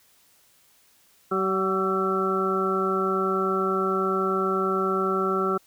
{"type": "harmonic tone with a mistuned harmonic", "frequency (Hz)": 190.6, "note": "G3", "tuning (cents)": -48, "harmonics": [1, 2, 3, 4, 6, 7], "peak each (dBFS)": [-30, -25, -35, -35, -32, -26], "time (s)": [1.31, 5.58], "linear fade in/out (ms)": 10, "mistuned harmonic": 4, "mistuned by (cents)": -26, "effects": ["white hiss -60 dBFS RMS until 5.66 s"]}